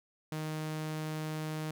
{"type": "tone", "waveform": "sawtooth", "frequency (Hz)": 155.56, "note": "D#3", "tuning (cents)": 0, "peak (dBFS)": -31, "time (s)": [0.32, 1.71], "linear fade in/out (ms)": 2, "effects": []}